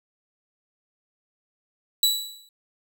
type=tone with exponential decay; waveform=sawtooth; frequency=3934 Hz; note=B7; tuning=7 cents flat; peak=-12 dBFS; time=2.03-2.49 s; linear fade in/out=2 ms; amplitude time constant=100 ms; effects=none